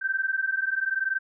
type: tone pair together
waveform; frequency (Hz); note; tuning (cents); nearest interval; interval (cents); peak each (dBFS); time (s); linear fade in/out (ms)
sine; 1547.3 / 1568; G6 / G6; -23 / 0; unison; 23; -27; 0.01-1.19; 20
effects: none